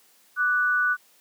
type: tone pair together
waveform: sine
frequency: 1174.7 / 1480 Hz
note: D6 / F#6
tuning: 0 / 0 cents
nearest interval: major third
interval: 400 cents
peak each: -28 / -20 dBFS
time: 0.36-0.97 s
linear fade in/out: 50 ms
effects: white hiss -59 dBFS RMS until 1.2 s + high-pass 200 Hz 12 dB/octave